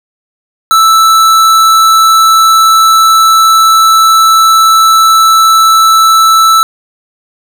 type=tone with hard clipping; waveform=sine; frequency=1318.5 Hz; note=E6; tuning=in tune; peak=-4 dBFS; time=0.71-6.63 s; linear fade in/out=0 ms; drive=18 dB; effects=none